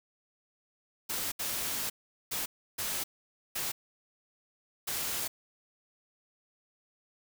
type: noise bursts at uneven times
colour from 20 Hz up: white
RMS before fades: -34 dBFS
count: 6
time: 1.09-1.32 / 1.39-1.9 / 2.31-2.46 / 2.78-3.04 / 3.55-3.72 / 4.87-5.28 s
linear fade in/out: 10 ms
effects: none